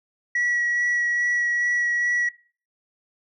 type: tone with vibrato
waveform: sine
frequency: 1929 Hz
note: B6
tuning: 41 cents flat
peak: -18 dBFS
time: 0.35-2.29 s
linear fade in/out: 5 ms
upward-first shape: sine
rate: 2.4 Hz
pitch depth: 9 cents each way
effects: noise-tail reverb RT60 0.4 s tail -20 dB re dry + tanh soft clip ceiling -18 dBFS